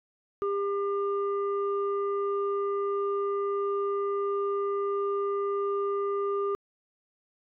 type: tone pair together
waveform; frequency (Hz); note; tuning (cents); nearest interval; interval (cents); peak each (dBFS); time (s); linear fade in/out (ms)
sine; 400.5 / 1200; G4 / D6; +37 / +37; octave + perfect fifth; 1900; -26 / -32; 0.42-6.55; 0
effects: tanh soft clip ceiling -20 dBFS